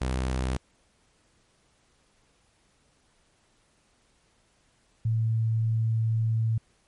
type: tone pair in turn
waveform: sawtooth / sine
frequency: 64.1 / 112.27 Hz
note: C2 / A2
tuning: -35 / +35 cents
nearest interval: minor seventh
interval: 970 cents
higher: second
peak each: -22 dBFS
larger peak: neither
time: 0.01-0.57 / 5.05-6.58 s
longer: second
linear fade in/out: 5 ms
effects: pink hiss -66 dBFS RMS until 6.87 s + MP3 48 kbps